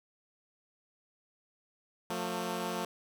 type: tone pair together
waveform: 10% pulse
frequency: 178.5 / 224.9 Hz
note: F3 / A3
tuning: +38 / +38 cents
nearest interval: major third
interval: 400 cents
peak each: -28 dBFS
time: 2.1-2.85 s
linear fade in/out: 2 ms
effects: none